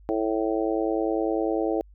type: harmonic tone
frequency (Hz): 110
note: A2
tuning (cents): 0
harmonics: 3 / 4 / 5 / 6 / 7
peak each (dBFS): -26 / -28 / -30 / -32 / -33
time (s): 0.09-1.81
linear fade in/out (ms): 0
effects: added 50 Hz sine -48 dBFS peak until 1.94 s